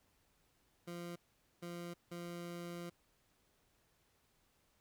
20% pulse tone bursts at uneven times, 172.9 Hz, F3, 17 cents flat, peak -39 dBFS, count 3, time 0.87-1.16 / 1.62-1.94 / 2.11-2.9 s, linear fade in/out 10 ms, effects pink hiss -75 dBFS RMS until 4.8 s

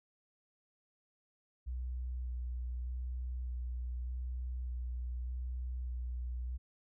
sine tone with vibrato, 61.74 Hz, B1, in tune, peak -36 dBFS, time 1.66-6.58 s, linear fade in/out 20 ms, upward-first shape square, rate 0.83 Hz, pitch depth 14 cents each way, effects none

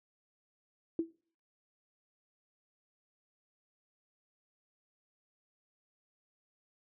sine tone with exponential decay, 330 Hz, E4, 2 cents sharp, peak -25 dBFS, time 0.99-1.11 s, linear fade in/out 2 ms, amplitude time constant 25 ms, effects noise-tail reverb RT60 0.5 s tail -25 dB re dry

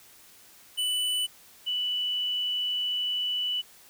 square / sine tone pair in turn, 2981 / 2969 Hz, F#7 / F#7, +12 / +5 cents, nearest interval unison, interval 7 cents, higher first, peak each -26 dBFS, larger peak neither, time 0.77-1.27 / 1.66-3.62 s, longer second, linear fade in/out 20 ms, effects white hiss -54 dBFS RMS until 3.89 s

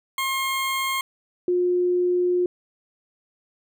20% pulse / sine tone pair in turn, 1071 / 357.4 Hz, C6 / F4, +40 / +40 cents, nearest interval octave + perfect fifth, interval 1900 cents, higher first, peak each -18 dBFS, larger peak neither, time 0.18-1.01 / 1.48-2.46 s, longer second, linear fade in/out 2 ms, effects none

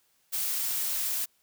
blue noise, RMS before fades -30 dBFS, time 0.32-1.26 s, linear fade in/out 20 ms, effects white hiss -69 dBFS RMS until 1.42 s

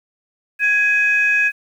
sine tone pair together, 1662 / 2522 Hz, G#6 / D#7, +1 / +23 cents, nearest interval perfect fifth, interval 722 cents, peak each -15 dBFS, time 0.59-1.52 s, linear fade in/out 50 ms, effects tanh soft clip ceiling -6 dBFS + 8-bit

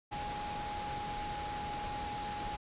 sine tone in noise, 830.6 Hz, G#5, in tune, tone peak -38 dBFS, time 0.11-2.57 s, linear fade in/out 20 ms, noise pink, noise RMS -42 dBFS, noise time 0.11-2.57 s, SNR +1 dB, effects resampled to 8000 Hz

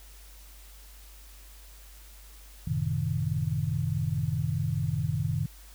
sine chord, F# diminished seventh, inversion none, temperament equal with one note detuned, 92.5 / 111.02 / 130.81 / 155.56 Hz, F#2 / A2 / C3 / Eb3, 0 / +16 / 0 / 0 cents, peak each -33 / -33 / -31 / -30 dBFS, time 2.67-5.46 s, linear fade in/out 5 ms, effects added 50 Hz sine -48 dBFS peak until 5.74 s + white hiss -54 dBFS RMS until 5.74 s

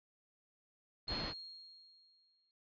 pink noise, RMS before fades -41 dBFS, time 1.07-1.34 s, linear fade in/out 50 ms
sine tone with exponential decay, 4256 Hz, C8, 29 cents sharp, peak -37 dBFS, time 1.08-2.51 s, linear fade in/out 1 ms, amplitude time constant 310 ms
effects resampled to 11025 Hz

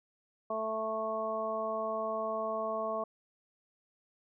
harmonic tone, 220 Hz, A3, in tune, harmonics 1 / 2 / 3 / 4 / 5, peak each -44 / -40 / -34 / -45 / -37 dBFS, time 0.5-3.04 s, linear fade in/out 5 ms, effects none

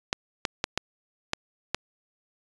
clicks, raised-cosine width 0.2 ms, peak -7 dBFS, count 6, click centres 0.129 / 0.452 / 0.641 / 0.776 / 1.334 / 1.746 s, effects resampled to 22050 Hz

